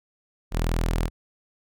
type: tone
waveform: sawtooth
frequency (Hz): 41.2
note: E1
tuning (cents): 0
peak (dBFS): -18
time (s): 0.51-1.1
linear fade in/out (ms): 50
effects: none